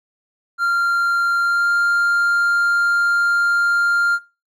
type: tone with pitch glide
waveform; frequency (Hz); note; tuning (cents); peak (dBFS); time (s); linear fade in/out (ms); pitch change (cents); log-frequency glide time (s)
triangle; 1388 to 1397.7; F6 to F6; -11 to +1; -13; 0.58-4.19; 50; +12; 1.4-1.7
effects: noise-tail reverb RT60 0.3 s tail -18 dB re dry